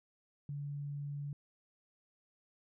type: tone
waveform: sine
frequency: 143.6 Hz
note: D3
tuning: 39 cents flat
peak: -38 dBFS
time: 0.49-1.33 s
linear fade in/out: 2 ms
effects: none